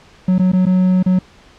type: tone with dropouts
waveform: triangle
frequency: 184.4 Hz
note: F#3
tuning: 6 cents flat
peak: -8 dBFS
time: 0.28-1.19 s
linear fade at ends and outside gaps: 5 ms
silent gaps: 0.383-0.394 / 0.519-0.532 / 0.656-0.665 / 1.028-1.061 s
effects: pink hiss -46 dBFS RMS until 1.58 s + low-pass 5000 Hz 12 dB/octave